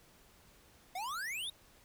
square exponential sweep, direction up, 698 to 3810 Hz, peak -38 dBFS, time 0.95-1.5 s, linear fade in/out 5 ms, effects pink hiss -63 dBFS RMS until 1.84 s

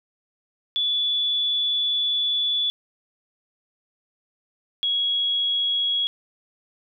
sine tone pair in turn, 3445 / 3325 Hz, A7 / G#7, -37 / +1 cents, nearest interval minor second, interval 62 cents, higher first, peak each -20 dBFS, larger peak neither, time 0.76-2.7 / 4.83-6.07 s, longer first, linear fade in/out 0 ms, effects none

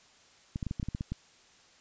clicks, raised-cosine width 5 ms, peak -21 dBFS, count 10, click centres 0.559 / 0.628 / 0.667 / 0.711 / 0.798 / 0.829 / 0.886 / 0.949 / 1.009 / 1.12 s, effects white hiss -60 dBFS RMS until 1.8 s + resampled to 16000 Hz

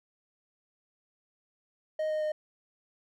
triangle tone with pitch steps, 622.3 / 617.6 / 613 Hz, D#5 / D#5 / D#5, 0 / -13 / -26 cents, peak -26 dBFS, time 1.99-2.32 s, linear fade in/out 5 ms, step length 110 ms, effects none

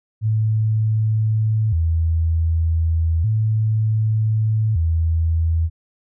sine tone with vibrato, 94.6 Hz, F#2, 39 cents sharp, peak -15 dBFS, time 0.21-5.7 s, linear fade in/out 50 ms, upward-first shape square, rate 0.33 Hz, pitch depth 250 cents each way, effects none

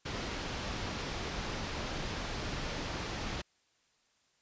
pink low-pass noise, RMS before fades -38 dBFS, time 0.05-3.42 s, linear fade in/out 10 ms, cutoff 5900 Hz, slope 24 dB/octave, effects white hiss -72 dBFS RMS until 4.41 s + resampled to 16000 Hz

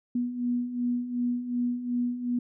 sine beating tone pair, 241.7 / 244.4 Hz, B3 / B3, -37 / -18 cents, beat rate 2.7 Hz, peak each -33 / -27 dBFS, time 0.15-2.39 s, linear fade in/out 5 ms, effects none

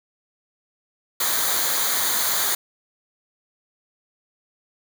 white noise with comb filter, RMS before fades -22 dBFS, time 1.2-2.55 s, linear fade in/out 5 ms, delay 0.37 ms, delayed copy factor -0.7, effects none

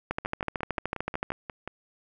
two click trains, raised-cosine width 0.5 ms, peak -20 / -13 dBFS, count 9 / 17, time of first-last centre 0.25-1.676 / 0.11-1.304 s, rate 5.61 / 13.4 Hz, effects none

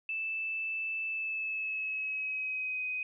sine tone with pitch glide, 2637 to 2508 Hz, E7 to D#7, 0 to +13 cents, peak -32 dBFS, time 0.09-3.03 s, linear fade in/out 2 ms, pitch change -87 cents, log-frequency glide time 1.07-2.85 s, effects none

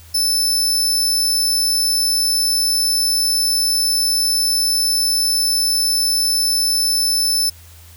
sawtooth tone, 5274 Hz, E8, in tune, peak -12 dBFS, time 0.14-7.5 s, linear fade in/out 10 ms, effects added 83 Hz sine -41 dBFS peak until 7.96 s + white hiss -46 dBFS RMS until 7.96 s

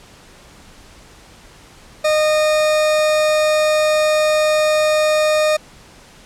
40% pulse tone, 614 Hz, D#5, 23 cents flat, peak -12 dBFS, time 2.04-5.57 s, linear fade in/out 10 ms, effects pink hiss -44 dBFS RMS until 6.25 s + low-pass 9000 Hz 12 dB/octave

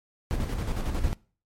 brown noise with tremolo, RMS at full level -26 dBFS, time 0.31-1.13 s, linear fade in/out 0 ms, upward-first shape square, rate 11 Hz, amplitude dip 45%, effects noise-tail reverb RT60 0.4 s tail -22 dB re dry + MP3 64 kbps

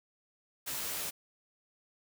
white noise with comb filter, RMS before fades -37 dBFS, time 0.66-1.11 s, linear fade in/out 20 ms, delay 15 ms, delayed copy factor +0.9, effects none

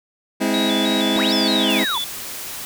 sawtooth chord, Ab augmented, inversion none, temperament just, 207.7 / 259.6 / 324.5 Hz, Ab3 / C4 / E4, 0 / -13 / -27 cents, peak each -18 dBFS, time 0.4-1.85 s, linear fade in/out 20 ms
sine tone with vibrato, 3632 Hz, A#7, 46 cents flat, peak -22 dBFS, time 0.54-2.04 s, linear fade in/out 0 ms, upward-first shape square, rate 3.2 Hz, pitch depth 85 cents each way
sine linear two-way sweep, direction up then down, 130.81 to 5440 to 873 Hz, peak -22 dBFS, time 1.16-1.98 s, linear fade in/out 2 ms, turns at 1.33 s
white noise, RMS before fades -31 dBFS, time 1.7-2.65 s, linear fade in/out 0 ms
effects none

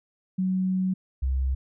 sine tone pair in turn, 186.7 / 65.8 Hz, F#3 / C2, +16 / +10 cents, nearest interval octave + tritone, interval 1806 cents, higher first, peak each -22 dBFS, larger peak neither, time 0.38-0.94 / 1.22-1.55 s, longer first, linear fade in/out 10 ms, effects none

